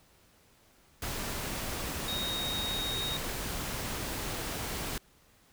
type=tone in noise; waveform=sine; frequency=3748 Hz; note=A#7; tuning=9 cents sharp; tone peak=-33 dBFS; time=2.08-3.17 s; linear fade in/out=2 ms; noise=pink; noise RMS=-36 dBFS; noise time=1.02-4.98 s; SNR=0 dB; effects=pink hiss -63 dBFS RMS until 5.52 s